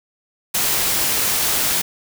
white noise, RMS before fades -19 dBFS, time 0.54-1.82 s, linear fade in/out 10 ms, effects none

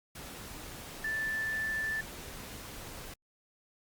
sine tone in noise, 1760 Hz, A6, in tune, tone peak -31 dBFS, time 1.04-2.01 s, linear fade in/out 5 ms, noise pink, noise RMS -45 dBFS, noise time 0.15-3.14 s, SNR +11 dB, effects Opus 48 kbps

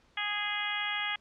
harmonic tone, 414 Hz, G#4, 5 cents flat, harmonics 2 / 3 / 4 / 5 / 6 / 7 / 8, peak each -40 / -40 / -37 / -35 / -40 / -39 / -37 dBFS, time 0.17-1.16 s, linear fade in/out 5 ms, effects pink hiss -65 dBFS RMS until 1.2 s + low-pass 5000 Hz 12 dB/octave

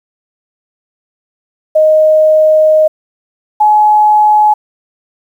sine tone pair in turn, 622.3 / 847 Hz, D#5 / G#5, 0 / +34 cents, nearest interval perfect fourth, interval 534 cents, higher second, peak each -4 dBFS, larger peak neither, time 1.75-2.88 / 3.6-4.54 s, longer first, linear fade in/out 10 ms, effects 7-bit

